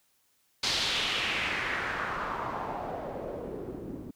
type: noise with low-pass filter sweep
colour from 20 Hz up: white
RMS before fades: -33 dBFS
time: 0.63-4.11 s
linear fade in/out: 5 ms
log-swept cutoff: 4600 to 270 Hz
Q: 2.4
effects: white hiss -70 dBFS RMS until 4.15 s